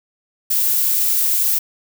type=noise; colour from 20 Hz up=violet; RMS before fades=-17 dBFS; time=0.5-1.59 s; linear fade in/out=10 ms; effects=none